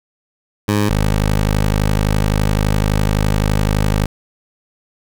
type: tone pair in turn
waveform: 15% pulse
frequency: 103.6 / 51.8 Hz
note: G#2 / G#1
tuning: -4 / -4 cents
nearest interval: octave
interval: 1200 cents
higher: first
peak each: -7 dBFS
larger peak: neither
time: 0.68-0.89 / 0.89-4.06 s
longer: second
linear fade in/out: 5 ms
effects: none